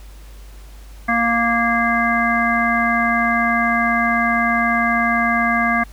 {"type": "harmonic tone with a mistuned harmonic", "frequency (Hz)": 234, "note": "A#3", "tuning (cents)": 7, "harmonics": [1, 3, 5, 7, 9], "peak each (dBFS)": [-21, -21, -21, -21, -21], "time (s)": [1.08, 5.84], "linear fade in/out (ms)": 10, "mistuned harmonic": 9, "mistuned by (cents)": -26, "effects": ["added 50 Hz sine -36 dBFS peak until 5.92 s", "pink hiss -48 dBFS RMS until 5.92 s"]}